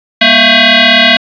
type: tone with frequency modulation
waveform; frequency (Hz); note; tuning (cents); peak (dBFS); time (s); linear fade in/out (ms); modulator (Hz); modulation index
sine; 654; E5; -14; -3; 0.21-1.17; 5; 448; 7.5
effects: resampled to 11025 Hz + 7-bit